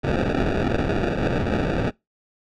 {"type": "noise with sample-and-hold", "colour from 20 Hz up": "white", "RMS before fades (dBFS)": -22, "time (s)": [0.03, 1.91], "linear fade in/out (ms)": 20, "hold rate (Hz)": 1050, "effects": ["noise-tail reverb RT60 0.2 s tail -24 dB re dry", "low-pass 3000 Hz 12 dB/octave"]}